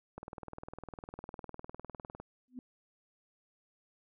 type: click train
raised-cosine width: 1 ms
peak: -29 dBFS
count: 41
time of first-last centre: 0.18-2.2 s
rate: 19.8 Hz
type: tone with exponential growth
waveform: sine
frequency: 251.5 Hz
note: B3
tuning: 32 cents sharp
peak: -37 dBFS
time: 2.48-2.59 s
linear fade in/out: 1 ms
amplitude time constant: 22 ms
effects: none